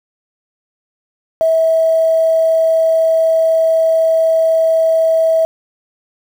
sine tone with quantisation, 649 Hz, E5, 27 cents flat, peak -9 dBFS, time 1.41-5.45 s, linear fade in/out 0 ms, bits 6, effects none

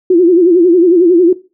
sine tone with vibrato, 350.6 Hz, F4, 7 cents sharp, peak -4 dBFS, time 0.1-1.33 s, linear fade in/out 5 ms, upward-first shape sine, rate 11 Hz, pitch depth 110 cents each way, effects noise-tail reverb RT60 0.3 s tail -18 dB re dry

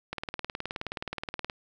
click train, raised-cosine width 0.3 ms, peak -17 dBFS, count 27, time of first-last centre 0.13-1.498 s, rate 19 Hz, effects none

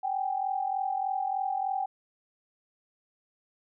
sine tone pair together, 765.7 / 809 Hz, G5 / G#5, -41 / -46 cents, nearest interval minor second, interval 95 cents, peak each -29 / -32 dBFS, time 0.03-1.86 s, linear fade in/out 10 ms, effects none

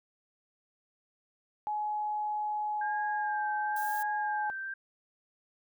sine tone, 844 Hz, G#5, 28 cents sharp, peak -30 dBFS, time 1.67-4.5 s, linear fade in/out 0 ms
sine tone with vibrato, 1600 Hz, G6, 35 cents sharp, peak -35 dBFS, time 2.81-4.74 s, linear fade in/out 5 ms, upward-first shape sine, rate 1 Hz, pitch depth 42 cents each way
violet noise, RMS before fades -43 dBFS, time 3.76-4.03 s, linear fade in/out 5 ms
effects none

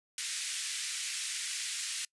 white band-pass noise, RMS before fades -37 dBFS, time 0.18-2.05 s, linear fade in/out 2 ms, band 1800 to 9500 Hz, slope 24 dB/octave, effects noise-tail reverb RT60 0.1 s tail -25 dB re dry + resampled to 24000 Hz

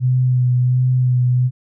sine tone with vibrato, 126 Hz, B2, 35 cents sharp, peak -12 dBFS, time 0-1.51 s, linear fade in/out 50 ms, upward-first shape sine, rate 1.4 Hz, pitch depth 21 cents each way, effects none

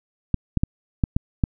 clicks, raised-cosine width 5 ms, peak -6 dBFS, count 6, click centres 0.343 / 0.573 / 0.635 / 1.038 / 1.165 / 1.438 s, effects none

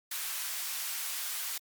white high-pass noise, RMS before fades -36 dBFS, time 0.11-1.58 s, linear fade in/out 5 ms, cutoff 1100 Hz, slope 12 dB/octave, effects Opus 48 kbps

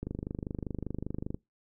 click train, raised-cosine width 3 ms, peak -22 dBFS, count 34, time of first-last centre 0.03-1.345 s, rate 25.1 Hz, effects noise-tail reverb RT60 0.2 s tail -24 dB re dry

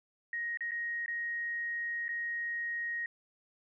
sine tone with dropouts, 1877 Hz, A#6, 11 cents sharp, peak -33 dBFS, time 0.33-3.06 s, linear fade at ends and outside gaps 2 ms, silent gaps 0.573-0.607 / 0.71-0.717 / 1.061-1.08 / 2.082-2.09 s, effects none

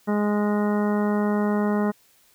harmonic tone, 207.7 Hz, G#3, in tune, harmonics 1 / 2 / 3 / 4 / 5 / 6 / 7 / 9, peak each -21 / -27 / -31 / -33 / -35 / -37 / -38 / -40 dBFS, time 0.07-1.92 s, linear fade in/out 20 ms, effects white hiss -59 dBFS RMS until 2.34 s

